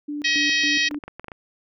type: tone with tremolo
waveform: sine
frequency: 293.7 Hz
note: D4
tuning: in tune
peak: -26 dBFS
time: 0.08-0.99 s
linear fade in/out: 10 ms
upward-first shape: square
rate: 3.6 Hz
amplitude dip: 80%
type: harmonic tone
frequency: 635 Hz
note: D#5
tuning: 35 cents sharp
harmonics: 3 / 4 / 5 / 6 / 7 / 8 / 9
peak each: -22 / -24 / -26 / -28 / -29 / -30 / -31 dBFS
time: 0.24-0.89 s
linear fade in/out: 10 ms
type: clicks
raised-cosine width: 0.5 ms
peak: -21 dBFS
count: 8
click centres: 0.911 / 0.945 / 1.038 / 1.08 / 1.196 / 1.244 / 1.283 / 1.318 s
effects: none